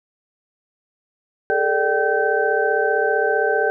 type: tone cluster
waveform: sine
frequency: 412.8 / 448.2 / 591 / 773 / 1545 Hz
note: G#4 / A4 / D5 / G5 / G6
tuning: -10 / +32 / +11 / -24 / -26 cents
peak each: -23 / -21 / -24 / -23 / -22 dBFS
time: 1.5-3.7 s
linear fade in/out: 0 ms
effects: none